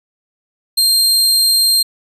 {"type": "tone", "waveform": "sawtooth", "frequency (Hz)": 4186, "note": "C8", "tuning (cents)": 0, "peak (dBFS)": -7, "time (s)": [0.77, 1.83], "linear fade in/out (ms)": 10, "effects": ["resampled to 32000 Hz"]}